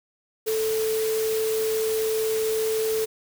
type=tone in noise; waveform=sine; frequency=440 Hz; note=A4; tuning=in tune; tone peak=-22 dBFS; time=0.46-3.06 s; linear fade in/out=20 ms; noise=white; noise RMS=-33 dBFS; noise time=0.46-3.06 s; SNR=+8 dB; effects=none